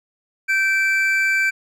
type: tone pair together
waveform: triangle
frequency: 1555.1 / 2330 Hz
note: G6 / D7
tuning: -14 / -14 cents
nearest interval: perfect fifth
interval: 700 cents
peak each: -17 dBFS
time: 0.48-1.51 s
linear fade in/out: 20 ms
effects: none